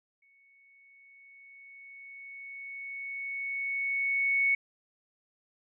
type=tone with exponential growth; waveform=sine; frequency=2217 Hz; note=C#7; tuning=in tune; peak=-22 dBFS; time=0.22-4.55 s; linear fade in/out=5 ms; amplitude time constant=940 ms; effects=none